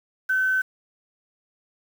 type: tone with quantisation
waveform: sine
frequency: 1525 Hz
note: G6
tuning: 48 cents flat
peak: -19 dBFS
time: 0.29-0.62 s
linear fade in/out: 10 ms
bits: 7
effects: none